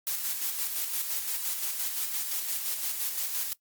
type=noise with tremolo; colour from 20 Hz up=blue; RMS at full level=-30 dBFS; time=0.07-3.53 s; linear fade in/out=0 ms; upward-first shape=square; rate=5.8 Hz; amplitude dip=40%; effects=noise-tail reverb RT60 0.1 s tail -19 dB re dry + Opus 48 kbps